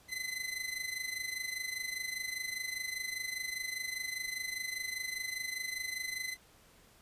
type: tone with amplitude modulation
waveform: sawtooth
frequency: 2035 Hz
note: C7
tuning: 49 cents flat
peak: -30 dBFS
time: 0.08-6.37 s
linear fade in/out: 50 ms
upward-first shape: sine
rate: 25 Hz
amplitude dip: 70%
effects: pink hiss -62 dBFS RMS until 7.01 s + resampled to 32000 Hz